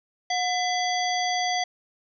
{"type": "harmonic tone with a mistuned harmonic", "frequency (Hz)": 670, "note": "E5", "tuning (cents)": 28, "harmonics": [1, 3, 5, 7, 9], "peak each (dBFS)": [-25, -30, -32, -33, -35], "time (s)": [0.3, 1.64], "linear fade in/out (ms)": 5, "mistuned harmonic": 1, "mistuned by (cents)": 140, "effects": []}